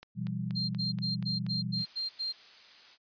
click train, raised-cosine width 0.2 ms, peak -29 dBFS, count 7, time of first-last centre 0.03-1.465 s, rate 4.18 Hz
sine chord, E minor, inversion second, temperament equal with one note detuned, 123.47 / 168.28 / 196 Hz, B2 / E3 / G3, 0 / +36 / 0 cents, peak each -36 dBFS, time 0.15-1.85 s, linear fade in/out 50 ms
sine tone bursts, 4186 Hz, C8, in tune, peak -31 dBFS, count 8, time 0.55-2.328 s, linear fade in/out 20 ms, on 140 ms, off 94 ms
blue noise, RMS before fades -47 dBFS, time 1.75-2.98 s, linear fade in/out 50 ms
effects resampled to 11025 Hz

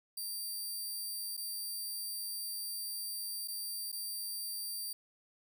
10% pulse tone with dropouts, 4699 Hz, D8, in tune, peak -31 dBFS, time 0.17-4.93 s, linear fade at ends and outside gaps 5 ms, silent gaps 1.368-1.375 / 3.476-3.482 / 3.918-3.926 s, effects none

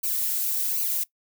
violet noise with flanger, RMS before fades -26 dBFS, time 0.03-1.04 s, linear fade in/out 10 ms, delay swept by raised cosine 0.56 to 3.46 ms, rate 1.3 Hz, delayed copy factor -0.95, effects noise-tail reverb RT60 0.1 s tail -19 dB re dry

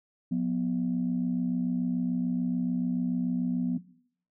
sine tone pair together, 179.4 / 246.3 Hz, F3 / B3, +47 / -5 cents, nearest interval perfect fourth, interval 548 cents, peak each -27 dBFS, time 0.31-3.78 s, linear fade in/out 10 ms, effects noise-tail reverb RT60 0.6 s tail -18 dB re dry + tanh soft clip ceiling -19 dBFS

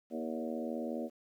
harmonic tone with a mistuned harmonic, 79.5 Hz, D#2, 38 cents sharp, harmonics 3 / 4 / 5 / 6 / 7 / 8 / 9, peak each -38 / -42 / -45 / -45 / -42 / -47 / -50 dBFS, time 0.1-1.1 s, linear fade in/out 50 ms, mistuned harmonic 7, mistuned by +15 cents, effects 11-bit

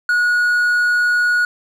triangle tone, 1454 Hz, F#6, 31 cents flat, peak -11 dBFS, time 0.09-1.45 s, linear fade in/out 2 ms, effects none

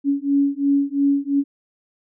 sine beating tone pair, 279.3 / 282.2 Hz, C#4 / C#4, +13 / +31 cents, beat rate 2.9 Hz, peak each -19 dBFS, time 0.04-1.44 s, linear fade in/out 50 ms, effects none

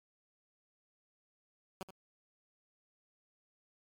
10% pulse tone with echo, 189.6 Hz, F#3, 43 cents sharp, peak -32 dBFS, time 1.81-1.83 s, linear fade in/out 0 ms, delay 77 ms, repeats 1, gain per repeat -10 dB, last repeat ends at 1.907 s, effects MP3 96 kbps

